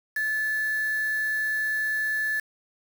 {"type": "tone with quantisation", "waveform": "sine", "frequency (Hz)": 1735, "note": "A6", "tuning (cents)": -25, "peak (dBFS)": -24, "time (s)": [0.16, 2.4], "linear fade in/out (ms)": 5, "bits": 6, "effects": []}